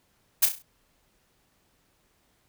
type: noise with echo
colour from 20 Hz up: blue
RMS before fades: -18 dBFS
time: 0.42-0.46 s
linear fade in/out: 10 ms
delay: 33 ms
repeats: 5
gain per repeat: -7 dB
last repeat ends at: 0.625 s
effects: pink hiss -68 dBFS RMS until 2.48 s